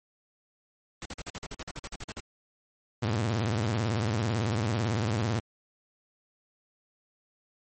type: noise bursts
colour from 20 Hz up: pink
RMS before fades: -38 dBFS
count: 15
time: 1.02-2.201 s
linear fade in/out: 0 ms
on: 33 ms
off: 49 ms
type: tone with vibrato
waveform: sawtooth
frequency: 110 Hz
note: A2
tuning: in tune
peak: -22 dBFS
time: 3.02-5.4 s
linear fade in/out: 10 ms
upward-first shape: sine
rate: 18 Hz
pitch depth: 200 cents each way
effects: MP3 32 kbps